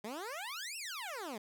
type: exponential two-way sweep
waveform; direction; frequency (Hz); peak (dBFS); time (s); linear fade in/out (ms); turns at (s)
15% pulse; up then down; 199 to 2823 to 199; -34; 0.04-1.38; 5; 0.77
effects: none